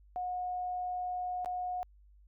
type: tone with dropouts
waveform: sine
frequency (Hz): 725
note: F#5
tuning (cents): -35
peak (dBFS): -33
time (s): 0.16-1.83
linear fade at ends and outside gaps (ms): 0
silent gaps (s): 1.447-1.459
effects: added 50 Hz sine -57 dBFS peak until 2.27 s